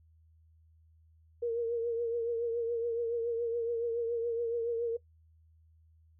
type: tone with vibrato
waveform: sine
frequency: 466.2 Hz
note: A#4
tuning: in tune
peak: -29 dBFS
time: 1.42-4.97 s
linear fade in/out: 10 ms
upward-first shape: triangle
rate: 7.1 Hz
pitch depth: 51 cents each way
effects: noise-tail reverb RT60 0.1 s tail -19 dB re dry + added 80 Hz sine -60 dBFS peak until 6.19 s